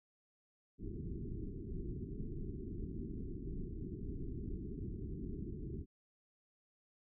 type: low-pass noise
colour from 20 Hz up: pink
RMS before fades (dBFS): -43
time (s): 0.78-5.86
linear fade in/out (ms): 50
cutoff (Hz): 410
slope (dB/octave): 96
effects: none

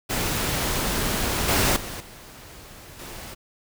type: noise with level steps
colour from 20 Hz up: pink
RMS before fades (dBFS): -25 / -20 / -34 / -44 / -38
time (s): 0.09-3.35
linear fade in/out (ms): 20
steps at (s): 1.48 / 1.76 / 2 / 2.99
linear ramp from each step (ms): 5
effects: none

